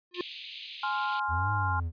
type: tone with exponential growth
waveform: square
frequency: 355.3 Hz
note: F4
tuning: 30 cents sharp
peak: -26 dBFS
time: 0.11-0.21 s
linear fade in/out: 2 ms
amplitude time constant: 20 ms
type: band-pass noise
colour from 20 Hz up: white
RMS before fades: -43 dBFS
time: 0.14-1.2 s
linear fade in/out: 5 ms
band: 2400 to 4100 Hz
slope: 48 dB/octave
type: chord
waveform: sine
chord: F minor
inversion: first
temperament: just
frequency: 838.1 / 1047.7 / 1396.9 Hz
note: Ab5 / C6 / F6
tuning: +16 / +2 / 0 cents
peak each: -32 / -32 / -32 dBFS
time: 0.83-1.8 s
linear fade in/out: 5 ms
type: exponential two-way sweep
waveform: triangle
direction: up then down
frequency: 80.1 to 104.6 to 80.1 Hz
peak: -27 dBFS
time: 1.28-1.92 s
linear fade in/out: 50 ms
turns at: 1.52 s
effects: resampled to 11025 Hz